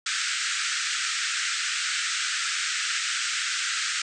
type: band-pass noise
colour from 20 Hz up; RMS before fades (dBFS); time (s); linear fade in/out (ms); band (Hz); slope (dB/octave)
pink; -28; 0.06-4.02; 5; 1300 to 8400; 96
effects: none